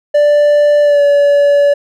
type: tone with pitch glide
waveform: triangle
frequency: 587.3 to 572.9 Hz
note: D5 to D5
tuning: 0 to -43 cents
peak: -4 dBFS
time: 0.14-1.74 s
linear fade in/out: 10 ms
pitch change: -43 cents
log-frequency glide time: 0.82-1.02 s
effects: none